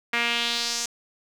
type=tone with band-pass filter sweep; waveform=sawtooth; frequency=235.9 Hz; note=A#3; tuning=21 cents sharp; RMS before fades=-26 dBFS; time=0.13-0.86 s; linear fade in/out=5 ms; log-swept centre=2100 to 6500 Hz; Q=2.5; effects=8-bit